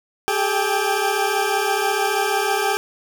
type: tone cluster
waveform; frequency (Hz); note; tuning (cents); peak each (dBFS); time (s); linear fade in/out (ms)
20% pulse; 392.9 / 427.8 / 792; G4 / A4 / G5; +4 / -49 / +18; -18; 0.28-2.77; 0
effects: none